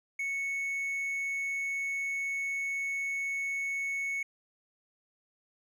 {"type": "tone", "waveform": "triangle", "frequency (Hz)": 2211, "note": "C#7", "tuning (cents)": -5, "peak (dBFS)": -29, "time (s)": [0.19, 4.23], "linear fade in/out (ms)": 5, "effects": []}